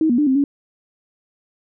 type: tone with pitch steps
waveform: sine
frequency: 316.9 / 240.3 / 296.8 / 263.2 / 282.4 Hz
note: D#4 / B3 / D4 / C4 / C#4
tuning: +32 / -47 / +18 / +10 / +32 cents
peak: -13 dBFS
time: 0.01-0.44 s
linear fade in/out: 2 ms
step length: 86 ms
effects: none